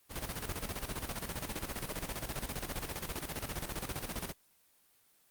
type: noise with tremolo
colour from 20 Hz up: pink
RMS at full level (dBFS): -37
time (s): 0.09-4.34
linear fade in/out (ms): 50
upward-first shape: square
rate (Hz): 15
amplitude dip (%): 65
effects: white hiss -68 dBFS RMS until 5.3 s + Opus 32 kbps